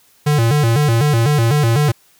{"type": "tone with vibrato", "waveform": "square", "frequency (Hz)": 130.81, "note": "C3", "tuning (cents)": 0, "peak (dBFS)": -12, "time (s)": [0.26, 1.92], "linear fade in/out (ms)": 10, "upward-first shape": "square", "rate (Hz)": 4, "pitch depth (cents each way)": 220, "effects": ["white hiss -53 dBFS RMS until 2.19 s"]}